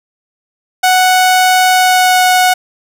sawtooth tone with pitch glide, 740 to 735.3 Hz, F#5 to F#5, 0 to -11 cents, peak -3 dBFS, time 0.83-2.54 s, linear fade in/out 10 ms, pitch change -11 cents, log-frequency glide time 1.7-2.23 s, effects none

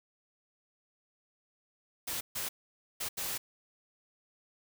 white noise bursts at uneven times, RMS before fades -36 dBFS, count 4, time 2.07-2.21 / 2.35-2.49 / 3-3.09 / 3.17-3.38 s, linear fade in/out 10 ms, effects none

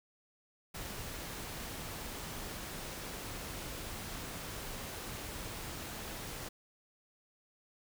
pink noise, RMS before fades -43 dBFS, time 0.74-6.49 s, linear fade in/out 10 ms, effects none

